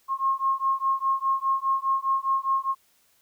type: beating tone pair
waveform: sine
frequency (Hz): 1074 / 1078.9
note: C6 / C#6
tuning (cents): +45 / -47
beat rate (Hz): 4.9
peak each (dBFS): -25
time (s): 0.08-2.75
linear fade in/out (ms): 50
effects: white hiss -64 dBFS RMS until 3.21 s